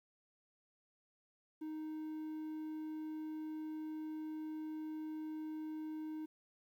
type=tone; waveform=triangle; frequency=311.1 Hz; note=D#4; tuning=in tune; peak=-39 dBFS; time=1.61-6.26 s; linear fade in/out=10 ms; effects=12-bit